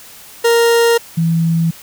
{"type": "tone pair in turn", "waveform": ["40% pulse", "sine"], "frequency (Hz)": [466.2, 165.14], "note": ["A#4", "E3"], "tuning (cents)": [0, 3], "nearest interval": "octave + tritone", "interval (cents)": 1797, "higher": "first", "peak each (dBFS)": [-8, -11], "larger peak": "first", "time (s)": [[0.44, 0.98], [1.17, 1.71]], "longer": "neither", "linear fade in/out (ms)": 10, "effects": ["white hiss -38 dBFS RMS until 1.82 s"]}